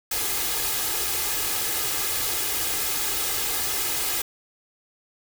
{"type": "noise with comb filter", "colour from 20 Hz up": "white", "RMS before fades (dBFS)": -26, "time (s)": [0.11, 4.22], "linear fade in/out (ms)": 5, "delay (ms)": 2.4, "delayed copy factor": 0.65, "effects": []}